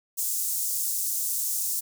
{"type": "high-pass noise", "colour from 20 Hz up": "pink", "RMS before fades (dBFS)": -28, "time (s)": [0.17, 1.81], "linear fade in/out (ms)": 20, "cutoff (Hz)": 6900, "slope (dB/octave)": 24, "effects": []}